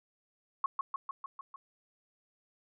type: tone with echo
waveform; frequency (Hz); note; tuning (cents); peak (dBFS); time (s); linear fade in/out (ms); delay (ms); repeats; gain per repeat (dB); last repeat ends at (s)
sine; 1095; C#6; -22; -26; 0.64-0.66; 2; 150; 6; -3; 1.56
effects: none